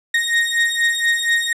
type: beating tone pair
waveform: 35% pulse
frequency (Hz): 1861 / 1865.2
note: A#6 / A#6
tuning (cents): -3 / +1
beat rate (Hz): 4.2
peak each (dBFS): -17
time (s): 0.14-1.53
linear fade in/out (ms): 5
effects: low-pass 9000 Hz 12 dB/octave